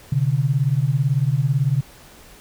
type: beating tone pair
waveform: sine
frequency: 128 / 146 Hz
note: C3 / D3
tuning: -38 / -10 cents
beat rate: 18 Hz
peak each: -19 dBFS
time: 0.12-1.81 s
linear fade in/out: 5 ms
effects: pink hiss -46 dBFS RMS until 2.4 s